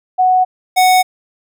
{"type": "tone pair in turn", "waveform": ["sine", "square"], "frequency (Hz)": [740, 740], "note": ["F#5", "F#5"], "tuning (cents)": [0, 0], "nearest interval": "unison", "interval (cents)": 0, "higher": "neither", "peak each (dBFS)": -8, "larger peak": "neither", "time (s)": [[0.18, 0.45], [0.76, 1.03]], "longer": "neither", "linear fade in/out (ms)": 20, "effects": []}